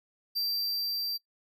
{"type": "tone with level ramp", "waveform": "square", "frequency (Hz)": 4699, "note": "D8", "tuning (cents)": 0, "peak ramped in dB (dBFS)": [-28, -31], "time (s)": [0.35, 1.18], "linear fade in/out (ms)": 20, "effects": ["noise-tail reverb RT60 0.1 s tail -20 dB re dry"]}